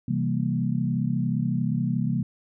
sine chord, C dominant seventh, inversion none, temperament equal, 130.81 / 164.81 / 196 / 233.1 Hz, C3 / E3 / G3 / Bb3, 0 / 0 / 0 / 0 cents, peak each -27 / -28 / -29 / -28 dBFS, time 0.08-2.23 s, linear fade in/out 5 ms, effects none

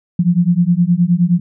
sine beating tone pair, 170 / 179.6 Hz, F3 / F3, -46 / +49 cents, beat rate 9.6 Hz, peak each -13 dBFS, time 0.19-1.4 s, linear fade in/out 5 ms, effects none

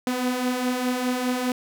sawtooth beating tone pair, 246.9 / 251.8 Hz, B3 / B3, 0 / +34 cents, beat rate 4.9 Hz, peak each -26 / -20 dBFS, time 0.07-1.52 s, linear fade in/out 2 ms, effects none

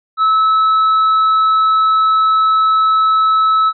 sine tone with tanh clipping, 1300 Hz, E6, 24 cents flat, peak -10 dBFS, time 0.17-3.73 s, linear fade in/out 50 ms, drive 4 dB, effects resampled to 11025 Hz

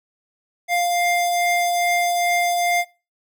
square tone pair together, 700.8 / 2100 Hz, F5 / C7, +6 / +6 cents, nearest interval octave + perfect fifth, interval 1900 cents, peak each -19 / -26 dBFS, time 0.68-2.85 s, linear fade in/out 50 ms, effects noise-tail reverb RT60 0.3 s tail -20 dB re dry

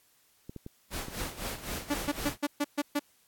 clicks, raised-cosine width 3 ms, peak -28 dBFS, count 6, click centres 0.495 / 0.563 / 0.664 / 1.084 / 1.424 / 2.078 s
pink noise with tremolo, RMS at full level -35 dBFS, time 0.9-2.38 s, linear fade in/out 50 ms, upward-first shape sine, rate 3.9 Hz, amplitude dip 75%
sawtooth tone bursts, 289.9 Hz, D4, 22 cents flat, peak -22 dBFS, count 7, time 1.9-2.995 s, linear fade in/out 10 ms, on 45 ms, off 130 ms
effects white hiss -66 dBFS RMS until 3.27 s + AAC 64 kbps

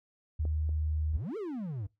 sine tone, 77.1 Hz, D#2, 15 cents flat, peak -28 dBFS, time 0.39-1.17 s, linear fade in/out 10 ms
clicks, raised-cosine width 2 ms, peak -29 / -36 dBFS, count 2, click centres 0.453 / 0.692 s
triangle exponential two-way sweep, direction up then down, 48.58 to 466.2 to 90.7 Hz, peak -32 dBFS, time 1.12-1.87 s, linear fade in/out 10 ms, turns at 1.37 s
effects noise-tail reverb RT60 0.2 s tail -20 dB re dry

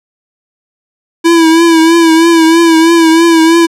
square tone with vibrato, 329.6 Hz, E4, in tune, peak -4 dBFS, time 1.24-3.67 s, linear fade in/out 20 ms, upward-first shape triangle, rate 3.1 Hz, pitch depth 56 cents each way, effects low-pass 10000 Hz 12 dB/octave

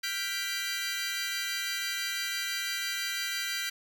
20% pulse chord, G dominant seventh, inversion third, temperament equal, 1396.9 / 1568 / 1975.5 / 2349 Hz, F6 / G6 / B6 / D7, 0 / 0 / 0 / 0 cents, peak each -35 / -31 / -30 / -33 dBFS, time 0.03-3.7 s, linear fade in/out 10 ms, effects none

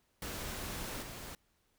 pink noise with level steps, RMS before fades -41 / -46 dBFS, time 0.22-1.35 s, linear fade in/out 2 ms, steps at 1.02 s, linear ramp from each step 10 ms, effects pink hiss -75 dBFS RMS until 1.78 s

